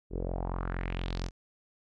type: tone with low-pass filter sweep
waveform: sawtooth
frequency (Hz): 44.27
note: F1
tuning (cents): +24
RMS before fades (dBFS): -34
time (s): 0.1-1.31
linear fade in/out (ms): 50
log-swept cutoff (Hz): 380 to 6300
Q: 3.1
effects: none